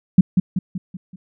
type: tone with echo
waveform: sine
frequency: 183.9 Hz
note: F#3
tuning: 10 cents flat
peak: -4 dBFS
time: 0.18-0.21 s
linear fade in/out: 5 ms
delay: 190 ms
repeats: 5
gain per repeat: -6 dB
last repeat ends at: 1.16 s
effects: none